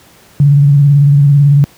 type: tone with vibrato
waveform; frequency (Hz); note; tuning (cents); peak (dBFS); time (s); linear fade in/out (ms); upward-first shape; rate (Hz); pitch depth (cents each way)
sine; 142.6; C#3; +49; -3; 0.4-1.64; 0; square; 18; 39
effects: pink hiss -43 dBFS RMS until 1.77 s + high-pass 80 Hz 12 dB/octave